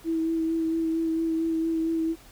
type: tone with vibrato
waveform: sine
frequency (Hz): 325.6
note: E4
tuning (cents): -21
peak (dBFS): -23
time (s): 0.04-2.16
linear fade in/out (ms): 50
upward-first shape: sine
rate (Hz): 4.4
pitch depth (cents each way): 17
effects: added 41 Hz sine -52 dBFS peak until 2.31 s + pink hiss -52 dBFS RMS until 2.31 s